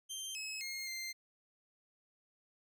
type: tone with pitch steps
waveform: 20% pulse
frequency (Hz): 3146 / 2574 / 2137 / 2092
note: G7 / E7 / C7 / C7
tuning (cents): +6 / -42 / +36 / -1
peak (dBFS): -35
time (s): 0.09-1.13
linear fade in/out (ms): 20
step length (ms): 260
effects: none